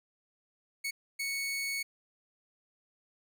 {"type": "tone bursts at uneven times", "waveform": "sawtooth", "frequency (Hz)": 2217, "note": "C#7", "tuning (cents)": 0, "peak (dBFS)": -29, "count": 2, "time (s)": [[0.84, 0.91], [1.19, 1.83]], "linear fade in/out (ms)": 10, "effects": []}